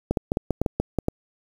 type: clicks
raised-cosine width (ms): 2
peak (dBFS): -8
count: 10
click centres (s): 0.11 / 0.172 / 0.319 / 0.371 / 0.507 / 0.616 / 0.662 / 0.8 / 0.987 / 1.084
effects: 7-bit